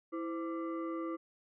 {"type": "tone with frequency modulation", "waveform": "sine", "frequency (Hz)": 329.6, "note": "E4", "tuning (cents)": 0, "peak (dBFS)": -35, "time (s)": [0.12, 1.17], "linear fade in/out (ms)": 20, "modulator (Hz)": 845, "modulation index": 0.81, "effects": []}